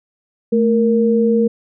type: tone pair together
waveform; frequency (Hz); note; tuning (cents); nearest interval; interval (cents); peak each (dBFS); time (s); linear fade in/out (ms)
sine; 220 / 466.2; A3 / A#4; 0 / 0; octave + minor second; 1300; -14; 0.52-1.48; 10
effects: none